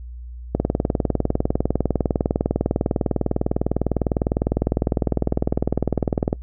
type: click train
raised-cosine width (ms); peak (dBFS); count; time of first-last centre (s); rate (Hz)
2; -5; 116; 0.55-6.329; 19.9
effects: noise-tail reverb RT60 0.1 s tail -24 dB re dry + added 60 Hz sine -32 dBFS peak until 6.42 s